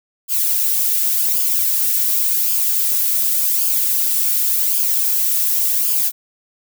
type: noise with flanger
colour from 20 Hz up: violet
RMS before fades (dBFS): -17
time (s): 0.28-6.12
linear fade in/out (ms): 50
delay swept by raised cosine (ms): 0.51 to 2.51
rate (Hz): 0.89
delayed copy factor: -0.5
effects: none